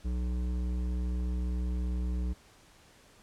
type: tone with hard clipping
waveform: triangle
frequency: 61.2 Hz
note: B1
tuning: 15 cents flat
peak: -31 dBFS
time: 0.04-2.34 s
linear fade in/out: 20 ms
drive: 15 dB
effects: pink hiss -59 dBFS RMS until 3.22 s + low-pass 10000 Hz 12 dB/octave